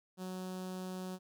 sawtooth tone with notch filter, 185 Hz, F#3, in tune, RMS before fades -42 dBFS, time 0.17-1.19 s, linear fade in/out 50 ms, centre 2100 Hz, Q 1.3, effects none

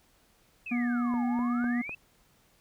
sine exponential two-way sweep, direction down then up, 2685 to 753 to 2685 Hz, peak -36 dBFS, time 0.66-1.95 s, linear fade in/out 5 ms, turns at 1.26 s
harmonic tone, 241.5 Hz, B3, 39 cents flat, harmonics 1 / 3 / 5 / 7 / 9, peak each -26 / -42 / -45 / -49 / -49 dBFS, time 0.71-1.82 s, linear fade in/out 10 ms
click train, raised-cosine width 1 ms, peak -27 dBFS, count 4, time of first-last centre 1.14-1.894 s, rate 3.98 Hz
effects pink hiss -65 dBFS RMS until 2.6 s

